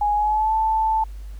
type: tone with pitch glide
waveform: sine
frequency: 830.6 to 880 Hz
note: G#5 to A5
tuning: 0 to 0 cents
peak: -17 dBFS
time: 0.01-1.04 s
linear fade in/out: 5 ms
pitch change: +100 cents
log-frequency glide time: 0.14-0.54 s
effects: added 50 Hz sine -32 dBFS peak until 1.39 s + pink hiss -55 dBFS RMS until 1.39 s